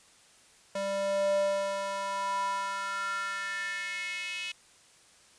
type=tone with high-pass filter sweep; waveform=square; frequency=197 Hz; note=G3; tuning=9 cents sharp; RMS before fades=-32 dBFS; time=0.75-4.52 s; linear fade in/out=5 ms; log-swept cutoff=440 to 2700 Hz; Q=5.1; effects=white hiss -59 dBFS RMS until 5.38 s + resampled to 22050 Hz